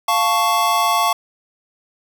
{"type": "chord", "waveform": "square", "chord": "F augmented", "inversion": "none", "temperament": "equal with one note detuned", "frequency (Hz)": [698.5, 880, 1113.2], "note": ["F5", "A5", "C#6"], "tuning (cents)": [0, 0, 7], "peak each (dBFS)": [-21, -21, -18], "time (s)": [0.08, 1.13], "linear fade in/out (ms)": 5, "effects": []}